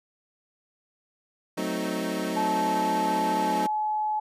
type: chord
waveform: 25% pulse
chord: F# diminished seventh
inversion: none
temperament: equal with one note detuned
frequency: 185 / 220 / 258.3 / 311.1 Hz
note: F#3 / A3 / C4 / Eb4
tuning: 0 / 0 / -22 / 0 cents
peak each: -29 / -30 / -30 / -28 dBFS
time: 1.57-3.67 s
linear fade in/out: 10 ms
type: tone with pitch glide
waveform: sine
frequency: 869 to 854.1 Hz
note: A5 to G#5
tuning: -22 to +48 cents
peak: -24 dBFS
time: 2.36-4.2 s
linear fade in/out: 10 ms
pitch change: -30 cents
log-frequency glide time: 3.38-3.58 s
effects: resampled to 32000 Hz